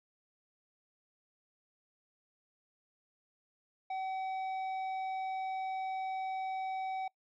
sine tone with tanh clipping, 760 Hz, F#5, 46 cents sharp, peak -36 dBFS, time 3.9-7.08 s, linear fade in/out 5 ms, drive 8 dB, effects noise-tail reverb RT60 0.1 s tail -24 dB re dry

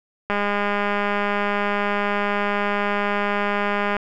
click train, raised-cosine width 0.5 ms, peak -8 dBFS, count 749, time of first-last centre 0.3-3.967 s, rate 204 Hz, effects none

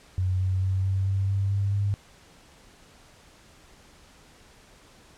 sine tone with pitch steps, 92.5 / 93.63 / 94.77 / 95.93 / 97.1 / 98.28 / 99.48 / 100.7 Hz, F#2 / F#2 / F#2 / G2 / G2 / G2 / G2 / G2, 0 / +21 / +42 / -37 / -16 / +5 / +26 / +47 cents, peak -22 dBFS, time 0.18-1.94 s, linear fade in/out 0 ms, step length 220 ms, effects pink hiss -54 dBFS RMS until 5.17 s + low-pass 9000 Hz 12 dB/octave

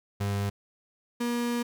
35% pulse tone pair in turn, 100.5 / 239 Hz, G2 / A#3, +44 / +43 cents, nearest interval octave + minor third, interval 1499 cents, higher second, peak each -25 dBFS, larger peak neither, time 0.2-0.5 / 1.2-1.63 s, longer second, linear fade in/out 10 ms, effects none

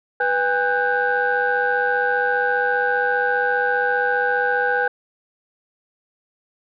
sine tone cluster, 492.4 / 811 / 1490 / 1585 Hz, B4 / G#5 / F#6 / G6, -5 / -41 / +12 / +19 cents, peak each -22 dBFS, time 0.2-4.88 s, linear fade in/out 5 ms, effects tanh soft clip ceiling -9 dBFS

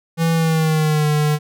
square tone with pitch glide, 164.81 to 150.26 Hz, E3 to D3, 0 to +40 cents, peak -15 dBFS, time 0.17-1.39 s, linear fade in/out 50 ms, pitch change -160 cents, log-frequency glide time 0.33-1.08 s, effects none

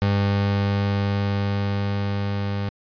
30% pulse tone with level ramp, 100.3 Hz, G2, 40 cents sharp, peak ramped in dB -15 to -21 dBFS, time 0.02-2.69 s, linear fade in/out 0 ms, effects resampled to 11025 Hz

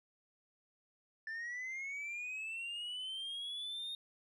sine linear sweep, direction up, 1760 to 3700 Hz, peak -37 dBFS, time 1.27-3.95 s, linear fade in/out 2 ms, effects tanh soft clip ceiling -39 dBFS

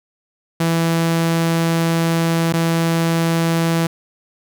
sawtooth tone with dropouts, 165.7 Hz, E3, 9 cents sharp, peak -11 dBFS, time 0.6-3.87 s, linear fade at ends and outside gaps 5 ms, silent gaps 2.526-2.536 s, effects none

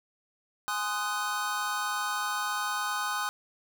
square chord, Ab dominant seventh, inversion none, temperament just, 830.6 / 1038.3 / 1245.9 / 1495.1 Hz, Ab5 / C6 / Eb6 / Gb6, 0 / -14 / +2 / +18 cents, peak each -37 / -37 / -34 / -35 dBFS, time 0.68-3.29 s, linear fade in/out 0 ms, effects none

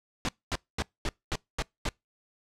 pink noise bursts, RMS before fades -29 dBFS, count 7, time 0.25-1.889 s, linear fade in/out 0 ms, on 37 ms, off 230 ms, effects noise-tail reverb RT60 0.2 s tail -26 dB re dry + low-pass 6000 Hz 12 dB/octave

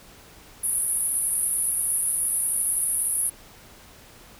pink band-pass noise, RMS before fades -25 dBFS, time 0.63-3.3 s, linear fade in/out 10 ms, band 9900 to 11000 Hz, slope 96 dB/octave, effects pink hiss -49 dBFS RMS until 4.39 s

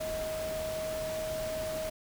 sine tone in noise, 631 Hz, D#5, 24 cents sharp, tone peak -33 dBFS, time 0-1.9 s, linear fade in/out 10 ms, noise pink, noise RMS -41 dBFS, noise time 0-1.9 s, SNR +5 dB, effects none

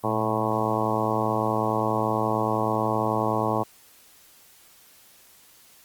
harmonic tone with a mistuned harmonic, 109.4 Hz, A2, 9 cents flat, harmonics 1 / 2 / 3 / 4 / 5 / 6 / 7 / 8 / 9 / 10, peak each -31 / -31 / -31 / -31 / -31 / -31 / -31 / -31 / -31 / -31 dBFS, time 0.03-3.64 s, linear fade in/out 20 ms, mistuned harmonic 1, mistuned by +100 cents, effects white hiss -54 dBFS RMS until 5.84 s + Opus 32 kbps

